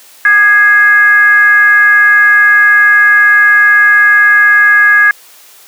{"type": "tone with frequency modulation", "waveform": "sine", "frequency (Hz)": 1661.2, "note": "G#6", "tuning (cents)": 0, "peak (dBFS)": -3, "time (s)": [0.25, 5.11], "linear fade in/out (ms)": 2, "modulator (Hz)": 442, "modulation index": 0.53, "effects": ["white hiss -39 dBFS RMS until 5.67 s", "high-pass 400 Hz 12 dB/octave"]}